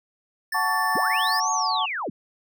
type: tone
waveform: square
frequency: 1769 Hz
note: A6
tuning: 9 cents sharp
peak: -26 dBFS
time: 0.52-1.4 s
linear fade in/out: 5 ms
type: chord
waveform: sine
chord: F# minor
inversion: none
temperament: equal with one note detuned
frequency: 740 / 880 / 1126.2 Hz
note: F#5 / A5 / C#6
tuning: 0 / 0 / +27 cents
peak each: -29 / -26 / -25 dBFS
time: 0.54-1.86 s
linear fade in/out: 10 ms
type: linear two-way sweep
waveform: sine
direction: up then down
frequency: 135.1 to 6645 to 135.1 Hz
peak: -26 dBFS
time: 0.95-2.1 s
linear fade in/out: 5 ms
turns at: 1.51 s
effects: none